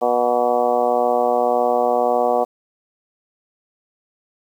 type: harmonic tone with a mistuned harmonic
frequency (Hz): 121.8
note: B2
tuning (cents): -24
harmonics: 2 / 3 / 4 / 5 / 6 / 7 / 8 / 9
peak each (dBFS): -29 / -28 / -20 / -21 / -19 / -28 / -30 / -29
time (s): 0.01-2.45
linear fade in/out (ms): 20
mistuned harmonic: 9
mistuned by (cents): +63
effects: 8-bit